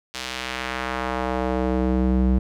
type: tone with band-pass filter sweep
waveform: square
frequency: 63.6 Hz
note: C2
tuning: 48 cents flat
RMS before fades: -23 dBFS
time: 0.14-2.39 s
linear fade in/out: 10 ms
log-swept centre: 4400 to 150 Hz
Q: 0.93
effects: none